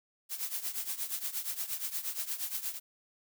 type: noise with tremolo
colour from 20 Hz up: blue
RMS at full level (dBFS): -33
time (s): 0.29-2.8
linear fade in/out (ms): 50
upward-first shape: triangle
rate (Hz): 8.5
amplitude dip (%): 85
effects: none